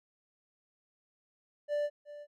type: tone with echo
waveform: triangle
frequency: 587.3 Hz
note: D5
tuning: in tune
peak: -27 dBFS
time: 1.68-1.9 s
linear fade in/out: 50 ms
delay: 370 ms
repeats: 1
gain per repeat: -15 dB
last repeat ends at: 2.27 s
effects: none